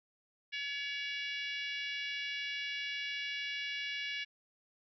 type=harmonic tone; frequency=567 Hz; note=C#5; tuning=39 cents sharp; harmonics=3 / 4 / 5 / 6 / 7 / 8 / 9 / 10; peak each=-43 / -40 / -42 / -46 / -49 / -56 / -53 / -60 dBFS; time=0.52-4.25 s; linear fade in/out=20 ms; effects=none